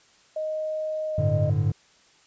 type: tone with pitch glide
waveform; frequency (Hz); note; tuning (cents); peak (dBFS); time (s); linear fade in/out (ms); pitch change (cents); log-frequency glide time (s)
sine; 622.3 to 612; D#5 to D#5; 0 to -29; -26; 0.36-1.5; 5; -29; 1.07-1.33
type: chord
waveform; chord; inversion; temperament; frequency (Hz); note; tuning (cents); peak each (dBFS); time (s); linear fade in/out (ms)
triangle; G suspended second; none; equal; 98 / 110 / 146.83; G2 / A2 / D3; 0 / 0 / 0; -23; 1.18-1.72; 5
effects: white hiss -58 dBFS RMS until 2.26 s + resampled to 16000 Hz